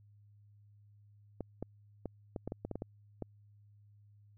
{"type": "clicks", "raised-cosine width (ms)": 2, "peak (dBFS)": -25, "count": 11, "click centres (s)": [1.407, 1.626, 2.057, 2.362, 2.476, 2.521, 2.65, 2.713, 2.756, 2.821, 3.223], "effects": ["added 103 Hz sine -59 dBFS peak until 4.37 s"]}